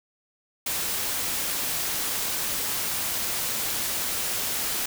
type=noise; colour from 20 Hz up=white; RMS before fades=-28 dBFS; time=0.66-4.86 s; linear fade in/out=5 ms; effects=none